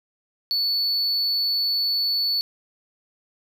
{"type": "tone", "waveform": "triangle", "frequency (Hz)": 4450, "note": "C#8", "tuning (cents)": 6, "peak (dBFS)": -19, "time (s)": [0.51, 2.41], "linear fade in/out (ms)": 0, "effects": []}